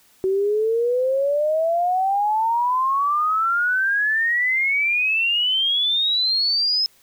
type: exponential sweep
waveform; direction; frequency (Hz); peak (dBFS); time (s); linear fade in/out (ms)
sine; up; 374.6 to 5180; -17; 0.24-6.86; 0
effects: white hiss -56 dBFS RMS until 7.02 s